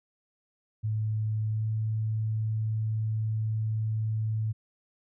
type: tone with pitch glide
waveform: sine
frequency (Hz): 108.4 to 109.53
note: A2 to A2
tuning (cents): -25 to -7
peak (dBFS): -26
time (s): 0.83-4.53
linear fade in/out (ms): 20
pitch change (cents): +18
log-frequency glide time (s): 1.49-1.65
effects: none